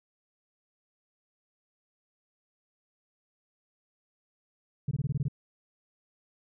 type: tone bursts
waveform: sine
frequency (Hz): 140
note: C#3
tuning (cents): +18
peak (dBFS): -24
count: 8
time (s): 4.88-5.283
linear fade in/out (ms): 5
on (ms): 32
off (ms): 21
effects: tanh soft clip ceiling -23 dBFS